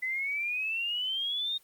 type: exponential sweep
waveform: sine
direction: up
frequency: 2013 to 3721 Hz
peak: -29 dBFS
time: 0.02-1.58 s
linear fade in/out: 10 ms
effects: white hiss -62 dBFS RMS until 1.63 s + Opus 24 kbps